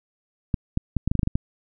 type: clicks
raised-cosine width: 5 ms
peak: -9 dBFS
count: 10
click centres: 0.542 / 0.774 / 0.967 / 1.076 / 1.115 / 1.153 / 1.193 / 1.232 / 1.274 / 1.355 s
effects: none